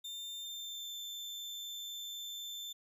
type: tone with pitch glide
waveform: 35% pulse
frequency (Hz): 3600 to 3548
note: A7 to A7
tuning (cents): +39 to +14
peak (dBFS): -40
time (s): 0.04-2.73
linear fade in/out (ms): 10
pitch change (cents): -25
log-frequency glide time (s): 0.41-0.94
effects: none